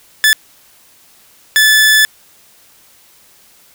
sawtooth tone bursts at uneven times, 1737 Hz, A6, 23 cents flat, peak -3 dBFS, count 2, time 0.24-0.33 / 1.56-2.05 s, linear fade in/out 0 ms, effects white hiss -47 dBFS RMS until 3.74 s

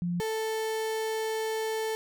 sine / 35% pulse tone pair in turn, 174.61 / 440.8 Hz, F3 / A4, 0 / +3 cents, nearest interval octave + major third, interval 1603 cents, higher second, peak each -27 dBFS, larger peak neither, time 0.02-0.2 / 0.2-1.95 s, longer second, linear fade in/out 0 ms, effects none

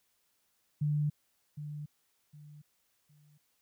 sine tone with echo, 148.5 Hz, D3, 20 cents sharp, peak -27 dBFS, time 0.81-1.1 s, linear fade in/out 10 ms, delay 760 ms, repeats 3, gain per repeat -11 dB, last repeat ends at 3.38 s, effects white hiss -75 dBFS RMS until 3.61 s

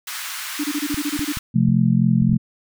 pink high-pass noise, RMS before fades -30 dBFS, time 0.07-1.39 s, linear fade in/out 5 ms, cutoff 1200 Hz, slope 24 dB/octave
sine tone bursts, 293.7 Hz, D4, in tune, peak -20 dBFS, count 10, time 0.59-1.326 s, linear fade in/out 10 ms, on 52 ms, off 24 ms
clicks, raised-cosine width 5 ms, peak -16 dBFS, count 7, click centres 0.944 / 1.193 / 1.372 / 1.687 / 2.22 / 2.295 / 2.33 s
sine chord, F major, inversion second, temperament just, 130.96 / 174.61 / 218.3 Hz, C3 / F3 / A3, +2 / 0 / -13 cents, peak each -18 dBFS, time 1.54-2.38 s, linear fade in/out 20 ms
effects none

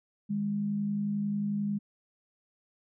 sine tone pair together, 152.9 / 204.1 Hz, D#3 / G#3, -30 / -30 cents, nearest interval perfect fourth, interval 500 cents, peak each -39 / -28 dBFS, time 0.29-1.79 s, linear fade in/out 20 ms, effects none

